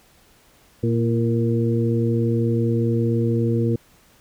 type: harmonic tone with a mistuned harmonic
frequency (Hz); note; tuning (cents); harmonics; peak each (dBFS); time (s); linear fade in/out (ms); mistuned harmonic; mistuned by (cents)
116.54; A#2; 0; 1 / 2 / 3 / 4; -20 / -23 / -25 / -26; 0.83-3.76; 5; 3; -37
effects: pink hiss -55 dBFS RMS until 4.2 s